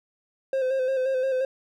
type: tone with vibrato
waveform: triangle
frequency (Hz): 523.3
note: C5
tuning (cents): 0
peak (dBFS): -20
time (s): 0.53-1.45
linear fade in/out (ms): 2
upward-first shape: square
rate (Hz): 5.7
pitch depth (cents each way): 34
effects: none